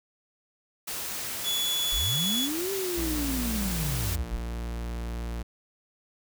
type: noise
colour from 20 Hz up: white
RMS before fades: -34 dBFS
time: 0.87-4.16 s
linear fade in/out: 10 ms
type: tone with pitch glide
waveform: 40% pulse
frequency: 3417 to 3395 Hz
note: G#7 to G#7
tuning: +49 to +37 cents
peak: -25 dBFS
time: 1.43-2.49 s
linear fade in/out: 50 ms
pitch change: -12 cents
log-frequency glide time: 1.88-2.16 s
type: linear two-way sweep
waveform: sine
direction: up then down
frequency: 33.08 to 397.5 to 33.08 Hz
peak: -29 dBFS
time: 1.92-4.39 s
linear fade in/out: 10 ms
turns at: 2.72 s
type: tone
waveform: 45% pulse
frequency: 58.2 Hz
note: A#1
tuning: 2 cents flat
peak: -31 dBFS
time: 2.97-5.43 s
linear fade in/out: 10 ms
effects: none